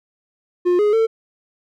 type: tone with pitch steps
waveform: triangle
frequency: 355.6 / 417.3 / 448.5 Hz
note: F4 / G#4 / A4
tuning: +31 / +8 / +33 cents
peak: -11 dBFS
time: 0.65-1.07 s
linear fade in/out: 20 ms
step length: 140 ms
effects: none